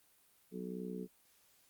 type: harmonic tone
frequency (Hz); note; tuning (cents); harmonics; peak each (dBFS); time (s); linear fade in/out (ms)
61.74; B1; 0; 3 / 4 / 5 / 6 / 7; -43 / -47 / -52 / -49 / -46; 0.51-1.08; 50
effects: white hiss -69 dBFS RMS until 1.69 s + Opus 32 kbps